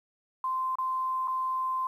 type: tone with dropouts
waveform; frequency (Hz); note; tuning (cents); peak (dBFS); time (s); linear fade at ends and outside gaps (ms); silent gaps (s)
sine; 1039; C6; -12; -27; 0.44-1.87; 2; 0.755-0.785 / 1.275-1.28
effects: 10-bit